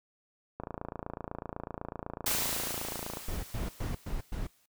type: click train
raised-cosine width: 1 ms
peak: -23 dBFS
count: 73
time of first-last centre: 0.6-3.171 s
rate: 28 Hz
type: noise with exponential decay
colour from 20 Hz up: white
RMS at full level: -29 dBFS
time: 2.26-4.66 s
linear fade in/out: 5 ms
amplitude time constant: 520 ms
type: noise bursts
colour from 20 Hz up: brown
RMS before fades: -34 dBFS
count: 5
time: 3.28-4.47 s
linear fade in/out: 5 ms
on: 150 ms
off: 110 ms
effects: noise-tail reverb RT60 0.1 s tail -22 dB re dry